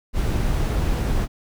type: noise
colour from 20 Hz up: brown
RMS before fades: -21 dBFS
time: 0.13-1.28 s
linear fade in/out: 50 ms
effects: none